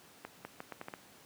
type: accelerating click train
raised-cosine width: 0.5 ms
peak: -26 dBFS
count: 7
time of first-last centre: 0.25-0.938 s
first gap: 200 ms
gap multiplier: 0.77
effects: pink hiss -58 dBFS RMS until 1.25 s + high-pass 150 Hz 12 dB/octave